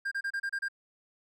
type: tone bursts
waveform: triangle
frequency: 1600 Hz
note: G6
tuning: 35 cents sharp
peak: -28 dBFS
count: 7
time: 0.05-0.685 s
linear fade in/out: 10 ms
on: 65 ms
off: 30 ms
effects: none